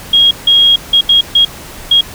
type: tone bursts at uneven times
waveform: sine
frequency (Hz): 3275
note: G#7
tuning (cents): -25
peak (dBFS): -4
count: 6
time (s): 0.13-0.31 / 0.47-0.76 / 0.93-1.01 / 1.09-1.21 / 1.35-1.45 / 1.91-2.01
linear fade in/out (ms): 5
effects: pink hiss -30 dBFS RMS until 2.14 s